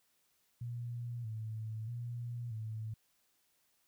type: tone with vibrato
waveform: sine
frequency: 114.7 Hz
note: A#2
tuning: 28 cents flat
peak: -38 dBFS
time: 0.61-2.94 s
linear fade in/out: 5 ms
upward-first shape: square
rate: 0.79 Hz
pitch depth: 72 cents each way
effects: white hiss -75 dBFS RMS until 3.87 s